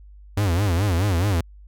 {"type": "tone with vibrato", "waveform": "45% pulse", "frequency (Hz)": 93.2, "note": "F#2", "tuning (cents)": 13, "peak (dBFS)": -18, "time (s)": [0.37, 1.41], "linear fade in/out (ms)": 5, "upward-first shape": "sine", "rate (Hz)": 4.7, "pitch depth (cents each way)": 210, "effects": ["added 50 Hz sine -42 dBFS peak until 1.67 s"]}